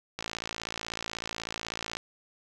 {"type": "click train", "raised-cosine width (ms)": 0.2, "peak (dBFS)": -16, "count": 101, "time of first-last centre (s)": [0.19, 1.969], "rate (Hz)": 56.2, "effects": []}